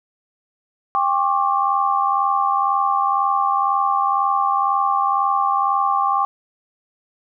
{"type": "tone cluster", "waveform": "sine", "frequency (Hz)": [796, 1082, 1164], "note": ["G5", "C#6", "D6"], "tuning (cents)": [26, -42, -16], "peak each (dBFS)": -20, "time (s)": [0.95, 6.25], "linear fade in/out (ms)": 0, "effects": []}